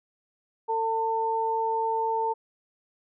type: tone pair together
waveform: sine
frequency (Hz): 449 / 898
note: A4 / A5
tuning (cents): +35 / +35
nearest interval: octave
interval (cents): 1200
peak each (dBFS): -29 / -25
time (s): 0.68-2.34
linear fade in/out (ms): 20
effects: none